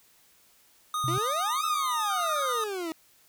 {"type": "tone with vibrato", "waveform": "square", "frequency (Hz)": 1233, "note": "D#6", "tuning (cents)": -16, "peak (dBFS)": -28, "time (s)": [0.94, 2.64], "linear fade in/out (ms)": 2, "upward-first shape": "triangle", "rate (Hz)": 4.9, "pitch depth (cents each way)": 15}
{"type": "tone", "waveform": "sine", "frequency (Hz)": 127.6, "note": "C3", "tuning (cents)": -43, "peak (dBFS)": -29, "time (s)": [1.04, 1.18], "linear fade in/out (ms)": 0}
{"type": "exponential two-way sweep", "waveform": "40% pulse", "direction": "up then down", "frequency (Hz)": [313.6, 1328, 313.6], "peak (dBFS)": -30, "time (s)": [1.08, 2.92], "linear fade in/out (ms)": 0, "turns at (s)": 1.65}
{"type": "tone bursts", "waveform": "sine", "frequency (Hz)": 1396.9, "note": "F6", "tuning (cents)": 0, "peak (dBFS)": -35, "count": 7, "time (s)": [2.1, 2.524], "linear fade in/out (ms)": 2, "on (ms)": 40, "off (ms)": 24}
{"effects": ["white hiss -61 dBFS RMS until 3.28 s"]}